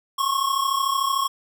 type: tone pair together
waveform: square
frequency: 1075.3 / 1108.7 Hz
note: C6 / C#6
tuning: +47 / 0 cents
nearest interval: minor second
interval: 53 cents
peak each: -24 dBFS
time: 0.18-1.28 s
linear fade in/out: 10 ms
effects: none